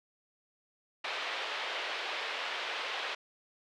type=band-pass noise; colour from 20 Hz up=white; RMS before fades=-37 dBFS; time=1.04-3.15 s; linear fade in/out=5 ms; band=440 to 3500 Hz; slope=24 dB/octave; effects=none